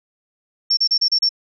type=tone bursts; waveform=sine; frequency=5450 Hz; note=F8; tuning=43 cents flat; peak=-13 dBFS; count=6; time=0.7-1.292 s; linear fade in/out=10 ms; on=72 ms; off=32 ms; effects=none